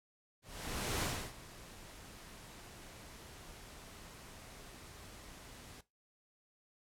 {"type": "noise with ADSR envelope", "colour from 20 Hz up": "pink", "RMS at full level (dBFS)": -35, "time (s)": [0.42, 5.81], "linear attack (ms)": 590, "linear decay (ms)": 310, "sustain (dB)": -18, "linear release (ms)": 4, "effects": ["noise-tail reverb RT60 0.2 s tail -17 dB re dry", "low-pass 12000 Hz 12 dB/octave"]}